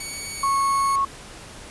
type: tone with pitch glide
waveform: 5% pulse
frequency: 2246 to 2199 Hz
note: C#7 to C#7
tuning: +22 to -14 cents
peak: -20 dBFS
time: 0-0.96 s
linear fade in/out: 5 ms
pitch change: -36 cents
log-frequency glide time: 0.37-0.56 s
type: tone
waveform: sine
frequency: 1100 Hz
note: C#6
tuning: 14 cents flat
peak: -18 dBFS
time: 0.43-1.05 s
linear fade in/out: 5 ms
effects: pink hiss -41 dBFS RMS until 1.7 s + resampled to 24000 Hz

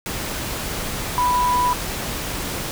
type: tone in noise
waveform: sine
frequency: 987.8 Hz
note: B5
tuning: in tune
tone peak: -16 dBFS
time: 1.18-1.73 s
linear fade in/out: 0 ms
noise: pink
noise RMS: -27 dBFS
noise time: 0.06-2.71 s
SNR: +8 dB
effects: none

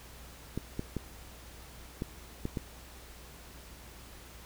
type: clicks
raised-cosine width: 3 ms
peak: -20 dBFS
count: 6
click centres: 0.576 / 0.794 / 0.967 / 2.021 / 2.454 / 2.572 s
effects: added 60 Hz sine -52 dBFS peak until 4.45 s + pink hiss -52 dBFS RMS until 4.45 s

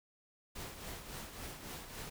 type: noise with tremolo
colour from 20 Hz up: pink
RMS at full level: -44 dBFS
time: 0.55-2.1 s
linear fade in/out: 10 ms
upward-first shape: triangle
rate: 3.6 Hz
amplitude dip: 60%
effects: none

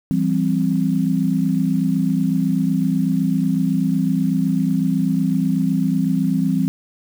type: chord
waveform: sine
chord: C major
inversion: first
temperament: equal with one note detuned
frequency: 167.99 / 196 / 261.6 Hz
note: E3 / G3 / C4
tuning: +33 / 0 / 0 cents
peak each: -20 dBFS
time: 0.11-6.68 s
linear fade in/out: 0 ms
effects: 7-bit

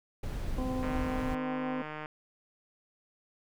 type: noise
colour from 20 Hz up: brown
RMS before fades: -35 dBFS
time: 0.23-1.35 s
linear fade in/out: 5 ms
type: harmonic tone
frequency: 256.8 Hz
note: C4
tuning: 32 cents flat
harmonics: 1 / 2 / 3 / 4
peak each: -33 / -39 / -43 / -45 dBFS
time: 0.58-1.82 s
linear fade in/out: 2 ms
type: click train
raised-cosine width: 0.5 ms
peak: -25 dBFS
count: 189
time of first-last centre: 0.83-2.059 s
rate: 153 Hz
effects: none

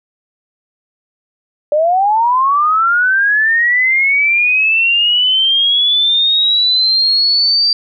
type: linear sweep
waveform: sine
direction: up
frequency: 579 to 4699 Hz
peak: -9 dBFS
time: 1.72-7.73 s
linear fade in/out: 2 ms
effects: none

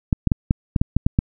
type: clicks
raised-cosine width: 5 ms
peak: -3 dBFS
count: 9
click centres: 0.128 / 0.273 / 0.318 / 0.509 / 0.762 / 0.815 / 0.966 / 1.065 / 1.189 s
effects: none

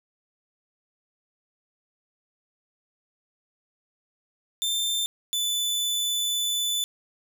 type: tone pair in turn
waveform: sawtooth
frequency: 3574 / 3496 Hz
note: A7 / A7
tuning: +26 / -12 cents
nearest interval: unison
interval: 38 cents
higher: first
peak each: -21 dBFS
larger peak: neither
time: 4.62-5.06 / 5.33-6.84 s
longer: second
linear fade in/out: 0 ms
effects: none

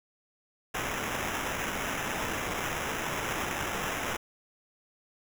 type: noise with sample-and-hold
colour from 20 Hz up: blue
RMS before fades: -33 dBFS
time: 0.74-4.17 s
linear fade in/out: 10 ms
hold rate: 4410 Hz
effects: none

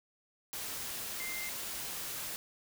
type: tone in noise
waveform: sine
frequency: 2093 Hz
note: C7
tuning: in tune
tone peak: -40 dBFS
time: 1.2-1.49 s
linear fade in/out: 0 ms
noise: white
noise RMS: -40 dBFS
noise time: 0.53-2.36 s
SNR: -3 dB
effects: none

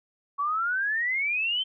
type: exponential sweep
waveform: sine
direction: up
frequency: 1115 to 3136 Hz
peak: -24 dBFS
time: 0.38-1.64 s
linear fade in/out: 20 ms
effects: none

